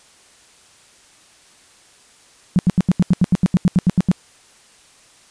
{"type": "tone bursts", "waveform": "sine", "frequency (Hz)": 180, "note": "F#3", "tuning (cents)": -47, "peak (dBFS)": -9, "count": 15, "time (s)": [2.56, 4.115], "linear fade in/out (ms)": 0, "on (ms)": 29, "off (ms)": 80, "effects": ["white hiss -50 dBFS RMS until 5.3 s", "resampled to 22050 Hz"]}